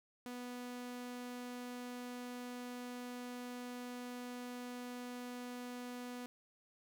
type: tone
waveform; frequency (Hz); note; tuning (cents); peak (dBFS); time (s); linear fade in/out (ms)
sawtooth; 246.2; B3; -5; -40; 0.26-6.26; 0
effects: none